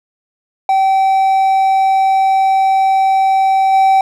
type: tone with level steps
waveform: triangle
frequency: 771 Hz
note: G5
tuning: 29 cents flat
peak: -7 / -5 dBFS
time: 0.69-4.01 s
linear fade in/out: 2 ms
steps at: 3.72 s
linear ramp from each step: 20 ms
effects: none